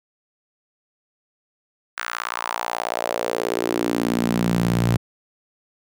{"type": "tone with high-pass filter sweep", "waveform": "sawtooth", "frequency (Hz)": 58.4, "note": "A#1", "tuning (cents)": 4, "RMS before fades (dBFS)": -23, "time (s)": [1.97, 4.97], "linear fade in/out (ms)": 10, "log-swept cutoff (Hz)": [1500, 120], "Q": 2.8, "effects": []}